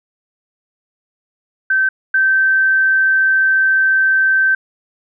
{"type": "tone pair in turn", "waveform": "sine", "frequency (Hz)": [1546, 1551.5], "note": ["G6", "G6"], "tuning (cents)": [-24, -18], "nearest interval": "unison", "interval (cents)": 6, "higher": "second", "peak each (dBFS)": [-11, -10], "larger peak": "second", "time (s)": [[1.7, 1.89], [2.14, 4.55]], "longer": "second", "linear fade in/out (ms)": 5, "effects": []}